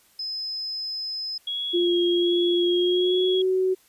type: tone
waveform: sine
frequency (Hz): 5100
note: D#8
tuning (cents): +42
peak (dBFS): -28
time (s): 0.19-1.38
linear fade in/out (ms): 5
type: tone with vibrato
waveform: sine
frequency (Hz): 3314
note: G#7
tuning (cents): -4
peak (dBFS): -26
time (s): 1.47-3.42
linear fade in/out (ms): 5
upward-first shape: sine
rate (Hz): 1.3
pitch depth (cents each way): 19
type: tone with pitch glide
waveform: sine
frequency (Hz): 349.2 to 374.3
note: F4 to F#4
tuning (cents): 0 to +20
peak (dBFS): -19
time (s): 1.73-3.75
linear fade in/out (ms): 20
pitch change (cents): +120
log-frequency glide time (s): 2.61-3.4
effects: white hiss -59 dBFS RMS until 3.88 s + resampled to 32000 Hz